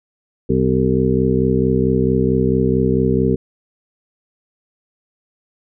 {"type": "harmonic tone", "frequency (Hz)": 64.5, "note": "C2", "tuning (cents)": -24, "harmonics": [1, 2, 3, 4, 6, 7], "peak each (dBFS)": [-24, -20, -19, -20, -19, -21], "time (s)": [0.49, 3.36], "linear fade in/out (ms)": 10, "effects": []}